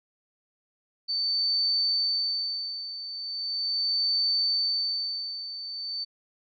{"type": "tone with tremolo", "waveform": "sine", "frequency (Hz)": 4546, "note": "C#8", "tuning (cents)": 43, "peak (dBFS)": -22, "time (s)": [1.08, 6.05], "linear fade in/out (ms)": 20, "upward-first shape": "sine", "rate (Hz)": 0.39, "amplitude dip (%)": 75, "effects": []}